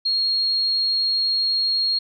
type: tone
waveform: sine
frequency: 4272 Hz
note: C8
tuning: 35 cents sharp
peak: -18 dBFS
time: 0.05-1.99 s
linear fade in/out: 10 ms
effects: none